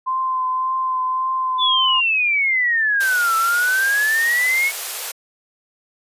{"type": "tone with vibrato", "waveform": "sine", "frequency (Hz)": 1035, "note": "C6", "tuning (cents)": -19, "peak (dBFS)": -18, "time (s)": [0.06, 2.01], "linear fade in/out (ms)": 20, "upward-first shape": "triangle", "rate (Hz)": 1.8, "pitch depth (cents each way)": 19}
{"type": "exponential two-way sweep", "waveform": "sine", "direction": "down then up", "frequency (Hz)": [3520, 1318.5, 2223], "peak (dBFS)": -15, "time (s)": [1.58, 4.72], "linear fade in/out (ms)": 50, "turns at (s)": 3.36}
{"type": "high-pass noise", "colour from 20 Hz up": "white", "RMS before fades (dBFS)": -27, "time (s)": [3, 5.12], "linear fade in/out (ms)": 10, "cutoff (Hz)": 420, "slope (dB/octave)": 48}
{"effects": ["resampled to 32000 Hz"]}